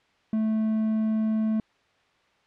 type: tone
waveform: triangle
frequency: 218.7 Hz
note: A3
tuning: 10 cents flat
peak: -20 dBFS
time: 0.33-1.6 s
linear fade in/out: 2 ms
effects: white hiss -64 dBFS RMS until 2.46 s + low-pass 3000 Hz 12 dB/octave